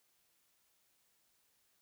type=silence; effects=white hiss -75 dBFS RMS until 1.81 s